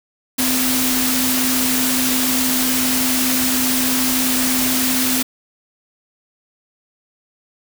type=tone in noise; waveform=sine; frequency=255.7 Hz; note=C4; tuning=40 cents flat; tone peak=-20 dBFS; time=0.38-5.23 s; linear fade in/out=10 ms; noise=white; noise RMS=-19 dBFS; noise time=0.38-5.23 s; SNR=-4 dB; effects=none